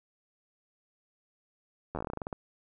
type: slowing click train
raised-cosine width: 1 ms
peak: -21 dBFS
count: 14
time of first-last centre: 1.95-2.328 s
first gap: 11 ms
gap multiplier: 1.15
effects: none